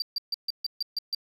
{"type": "tone bursts", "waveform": "sine", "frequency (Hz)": 4699, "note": "D8", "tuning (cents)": 0, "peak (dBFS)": -23, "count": 8, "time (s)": [0, 1.148], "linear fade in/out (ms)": 2, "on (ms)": 21, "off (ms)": 140, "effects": ["tanh soft clip ceiling -25 dBFS"]}